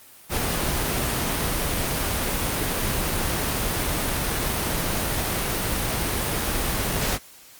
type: noise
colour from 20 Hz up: pink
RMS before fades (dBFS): -24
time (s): 0.29-7.19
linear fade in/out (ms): 50
effects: white hiss -48 dBFS RMS until 7.59 s + Opus 32 kbps